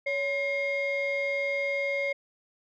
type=tone pair together; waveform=sine; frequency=560 / 2139 Hz; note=C#5 / C7; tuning=+18 / +38 cents; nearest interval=octave + major seventh; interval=2320 cents; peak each=-27 / -27 dBFS; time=0.06-2.13 s; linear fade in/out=10 ms; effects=tanh soft clip ceiling -23 dBFS